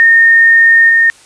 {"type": "tone with level steps", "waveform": "sine", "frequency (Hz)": 1832, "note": "A#6", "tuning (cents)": -31, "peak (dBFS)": [-3, -5], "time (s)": [0, 1.1], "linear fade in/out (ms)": 0, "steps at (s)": 0.89, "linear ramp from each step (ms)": 5, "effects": ["white hiss -42 dBFS RMS until 1.25 s", "resampled to 22050 Hz"]}